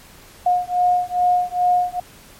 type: beating tone pair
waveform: sine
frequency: 717 / 719.4 Hz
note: F5 / F#5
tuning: +45 / -49 cents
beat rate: 2.4 Hz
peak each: -18 dBFS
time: 0.46-2 s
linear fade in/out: 5 ms
effects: pink hiss -45 dBFS RMS until 2.39 s + MP3 64 kbps